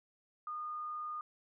sine tone, 1223 Hz, D#6, 30 cents flat, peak -38 dBFS, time 0.47-1.21 s, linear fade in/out 2 ms, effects none

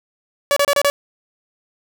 sawtooth tone bursts, 570 Hz, C#5, 48 cents sharp, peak -9 dBFS, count 5, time 0.51-0.9 s, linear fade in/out 0 ms, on 54 ms, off 30 ms, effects none

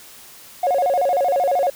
triangle tone with vibrato, 631 Hz, D#5, 24 cents sharp, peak -12 dBFS, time 0.63-1.7 s, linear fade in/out 5 ms, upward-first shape square, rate 13 Hz, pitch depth 230 cents each way, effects tanh soft clip ceiling -12 dBFS + white hiss -43 dBFS RMS until 1.75 s

